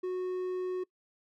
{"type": "tone", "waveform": "triangle", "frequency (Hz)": 367, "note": "F#4", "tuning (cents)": -14, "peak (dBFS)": -29, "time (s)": [0.03, 0.84], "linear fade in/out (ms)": 10, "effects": ["noise-tail reverb RT60 0.1 s tail -23 dB re dry"]}